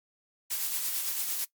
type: noise with tremolo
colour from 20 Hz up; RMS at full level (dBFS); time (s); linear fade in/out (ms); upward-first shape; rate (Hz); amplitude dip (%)
blue; -30; 0.5-1.45; 10; sine; 8.9; 35
effects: noise-tail reverb RT60 0.1 s tail -19 dB re dry + MP3 96 kbps